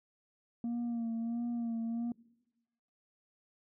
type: tone with vibrato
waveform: sine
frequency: 233.1 Hz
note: A#3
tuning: in tune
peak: -30 dBFS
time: 0.64-2.12 s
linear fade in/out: 2 ms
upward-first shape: sine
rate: 1.5 Hz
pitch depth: 39 cents each way
effects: noise-tail reverb RT60 1.0 s tail -23 dB re dry + tanh soft clip ceiling -32 dBFS